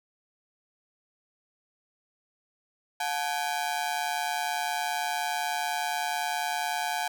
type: ring-modulated tone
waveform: sawtooth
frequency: 794 Hz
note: G5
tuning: 22 cents sharp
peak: -21 dBFS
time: 3-7.08 s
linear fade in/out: 5 ms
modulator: 74.9 Hz
effects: none